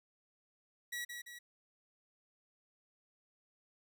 sawtooth tone with echo, 1927 Hz, B6, 43 cents flat, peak -35 dBFS, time 0.92-1.05 s, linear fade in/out 10 ms, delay 170 ms, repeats 2, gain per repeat -5 dB, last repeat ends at 1.39 s, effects none

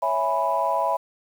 sine chord, C# minor seventh, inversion none, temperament equal, 554.4 / 659.3 / 830.6 / 987.8 Hz, C#5 / E5 / G#5 / B5, 0 / 0 / 0 / 0 cents, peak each -28 / -25 / -27 / -23 dBFS, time 0.02-0.97 s, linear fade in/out 10 ms, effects tanh soft clip ceiling -10 dBFS + 8-bit

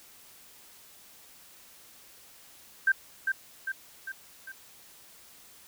sine tone with echo, 1568 Hz, G6, in tune, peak -19 dBFS, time 2.87-2.92 s, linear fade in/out 5 ms, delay 400 ms, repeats 4, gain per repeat -5 dB, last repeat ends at 4.52 s, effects white hiss -54 dBFS RMS until 5.67 s

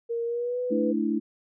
sine tone with pitch glide, 466.2 to 496.8 Hz, A#4 to B4, 0 to +10 cents, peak -26 dBFS, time 0.09-0.93 s, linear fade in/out 20 ms, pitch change +110 cents, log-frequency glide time 0.25-0.6 s
sine chord, A suspended fourth, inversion none, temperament equal, 220 / 293.7 / 329.6 Hz, A3 / D4 / E4, 0 / 0 / 0 cents, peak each -27 / -28 / -28 dBFS, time 0.7-1.2 s, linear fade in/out 20 ms
effects none

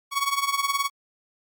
sawtooth tone with tremolo, 1117 Hz, C#6, 13 cents sharp, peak -15 dBFS, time 0.11-0.9 s, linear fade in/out 50 ms, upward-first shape triangle, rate 19 Hz, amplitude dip 85%, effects MP3 96 kbps

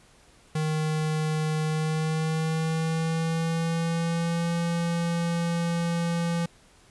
square tone with pitch glide, 155.56 to 169.64 Hz, D#3 to E3, 0 to +50 cents, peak -25 dBFS, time 0.55-6.46 s, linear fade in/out 5 ms, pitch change +150 cents, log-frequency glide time 1.62-4.54 s, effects pink hiss -57 dBFS RMS until 6.9 s + resampled to 24000 Hz

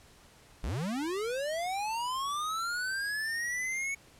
square linear sweep, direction up, 39 to 2230 Hz, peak -32 dBFS, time 0.63-3.95 s, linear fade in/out 10 ms, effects pink hiss -58 dBFS RMS until 4.19 s + low-pass 11000 Hz 12 dB/octave

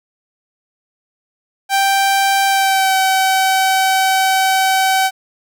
sawtooth tone with pitch glide, 784 to 763.4 Hz, G5 to G5, 0 to -46 cents, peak -8 dBFS, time 1.69-5.11 s, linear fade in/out 50 ms, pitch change -46 cents, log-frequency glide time 2.47-2.96 s, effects none

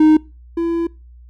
triangle tone pair in turn, 310 / 335.7 Hz, D#4 / E4, -6 / +32 cents, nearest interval minor second, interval 138 cents, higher second, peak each -5 / -14 dBFS, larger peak first, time 0-0.17 / 0.57-0.87 s, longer second, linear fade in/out 5 ms, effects noise-tail reverb RT60 0.3 s tail -24 dB re dry + added 60 Hz sine -39 dBFS peak until 1.29 s

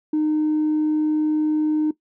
triangle tone with tanh clipping, 306.8 Hz, D#4, 24 cents flat, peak -17 dBFS, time 0.13-1.91 s, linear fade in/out 5 ms, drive 5 dB, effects noise-tail reverb RT60 0.1 s tail -17 dB re dry

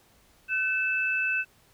sine tone pair together, 1518.7 / 2629 Hz, F#6 / E7, +45 / -5 cents, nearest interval minor seventh, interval 950 cents, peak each -28 / -26 dBFS, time 0.48-1.45 s, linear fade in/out 50 ms, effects pink hiss -61 dBFS RMS until 1.73 s

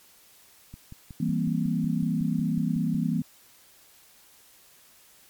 click train, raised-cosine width 5 ms, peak -29 dBFS, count 13, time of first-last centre 0.74-2.946 s, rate 5.44 Hz
sine chord, C dominant seventh, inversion first, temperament equal, 164.81 / 196 / 233.1 / 261.6 Hz, E3 / G3 / Bb3 / C4, 0 / 0 / 0 / 0 cents, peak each -27 / -30 / -28 / -32 dBFS, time 1.2-3.22 s, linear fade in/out 5 ms
effects white hiss -56 dBFS RMS until 5.29 s + MP3 96 kbps

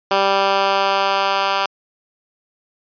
10% pulse tone with high-pass filter sweep, 196 Hz, G3, in tune, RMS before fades -17 dBFS, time 0.11-1.66 s, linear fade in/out 2 ms, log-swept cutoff 460 to 930 Hz, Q 0.8, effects resampled to 11025 Hz

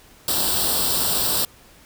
white noise with comb filter, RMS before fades -21 dBFS, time 0.28-1.45 s, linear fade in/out 2 ms, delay 0.23 ms, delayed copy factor +0.75, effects pink hiss -50 dBFS RMS until 1.85 s

